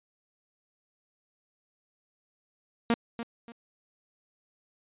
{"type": "tone with echo", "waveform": "sawtooth", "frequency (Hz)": 233.1, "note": "A#3", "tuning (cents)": 0, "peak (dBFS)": -18, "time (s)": [2.9, 2.94], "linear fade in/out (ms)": 0, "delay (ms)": 290, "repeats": 2, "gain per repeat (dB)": -11, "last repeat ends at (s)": 3.52, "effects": ["resampled to 8000 Hz"]}